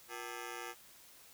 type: ring-modulated tone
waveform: 10% pulse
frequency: 415.9 Hz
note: G#4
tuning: 2 cents sharp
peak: -31 dBFS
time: 0.08-0.75 s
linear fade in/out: 50 ms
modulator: 60.4 Hz
effects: white hiss -59 dBFS RMS until 1.33 s